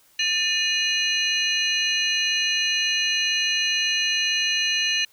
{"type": "tone cluster", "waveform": "sine", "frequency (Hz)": [1783, 2478, 2875, 4099, 6070], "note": ["A6", "D#7", "F7", "C8", "F#8"], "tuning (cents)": [22, -8, 50, -36, 43], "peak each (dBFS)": [-29, -25, -24, -26, -31], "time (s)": [0.19, 5.05], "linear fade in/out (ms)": 5, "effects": ["tanh soft clip ceiling -10 dBFS", "white hiss -58 dBFS RMS until 5.12 s"]}